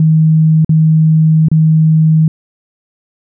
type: tone with dropouts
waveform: sine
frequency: 158.1 Hz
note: D#3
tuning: 28 cents sharp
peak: -5 dBFS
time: 0-2.28 s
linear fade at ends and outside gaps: 2 ms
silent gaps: 0.647-0.693 / 1.485-1.515 s
effects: none